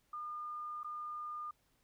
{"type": "tone with dropouts", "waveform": "sine", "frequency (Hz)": 1212, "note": "D#6", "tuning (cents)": -46, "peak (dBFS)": -40, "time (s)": [0.13, 1.51], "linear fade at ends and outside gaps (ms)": 5, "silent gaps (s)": [0.833, 0.844], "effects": ["pink hiss -75 dBFS RMS until 1.83 s"]}